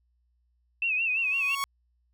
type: tone with vibrato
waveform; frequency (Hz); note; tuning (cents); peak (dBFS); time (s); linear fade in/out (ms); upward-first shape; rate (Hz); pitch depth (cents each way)
sine; 2615; E7; -15; -24; 0.82-1.55; 2; sine; 5.9; 92
type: tone with exponential growth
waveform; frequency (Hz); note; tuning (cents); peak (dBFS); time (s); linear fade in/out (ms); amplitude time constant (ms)
sawtooth; 1108.7; C#6; 0; -22; 1.08-1.64; 0; 120
effects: added 60 Hz sine -67 dBFS peak until 2.13 s